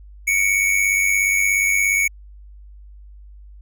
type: tone pair together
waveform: square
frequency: 2208 / 2305 Hz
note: C#7 / D7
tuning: -7 / -33 cents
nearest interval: minor second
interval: 74 cents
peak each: -18 / -21 dBFS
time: 0.27-2.08 s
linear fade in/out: 10 ms
effects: added 50 Hz sine -39 dBFS peak until 3.61 s